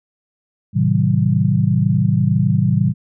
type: chord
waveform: sine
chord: A diminished seventh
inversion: none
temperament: just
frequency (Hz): 110 / 132 / 158.4 / 190.08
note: A2 / C3 / Eb3 / Gb3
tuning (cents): 0 / +16 / +31 / +47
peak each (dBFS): -18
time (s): 0.73-2.94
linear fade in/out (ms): 50
effects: none